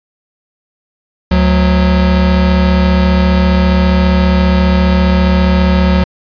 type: tone pair together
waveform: square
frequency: 72.58 / 182.9 Hz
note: D2 / F#3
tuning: -20 / -20 cents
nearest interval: octave + major third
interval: 1600 cents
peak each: -11 dBFS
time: 1.31-6.04 s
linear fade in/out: 5 ms
effects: resampled to 11025 Hz